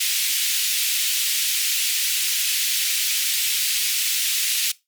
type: high-pass noise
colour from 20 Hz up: pink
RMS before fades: -22 dBFS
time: 0-4.72 s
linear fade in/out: 10 ms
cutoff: 2500 Hz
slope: 24 dB/octave
effects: noise-tail reverb RT60 0.2 s tail -19 dB re dry + Opus 48 kbps